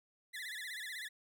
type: tone with vibrato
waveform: 30% pulse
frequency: 1860 Hz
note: A#6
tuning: 4 cents flat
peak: -39 dBFS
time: 0.33-1.09 s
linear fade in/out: 20 ms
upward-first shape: sine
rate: 16 Hz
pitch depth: 170 cents each way
effects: none